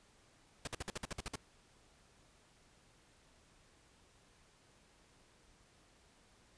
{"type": "noise bursts", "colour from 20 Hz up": "pink", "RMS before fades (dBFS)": -41, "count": 10, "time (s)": [0.65, 1.357], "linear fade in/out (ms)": 2, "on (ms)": 23, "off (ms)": 53, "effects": ["pink hiss -67 dBFS RMS until 6.57 s", "resampled to 22050 Hz"]}